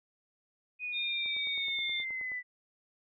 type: exponential sweep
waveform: sine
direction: down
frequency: 2499 to 1975.5 Hz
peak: -34 dBFS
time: 0.79-2.43 s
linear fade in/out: 50 ms
type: tone with pitch glide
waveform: sine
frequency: 3670 to 3561 Hz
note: A#7 to A7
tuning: -28 to +20 cents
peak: -33 dBFS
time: 0.92-2.05 s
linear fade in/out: 50 ms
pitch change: -52 cents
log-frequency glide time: 1.58-1.82 s
type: click train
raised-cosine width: 1 ms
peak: -39 dBFS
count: 11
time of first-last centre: 1.26-2.318 s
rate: 9.45 Hz
effects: none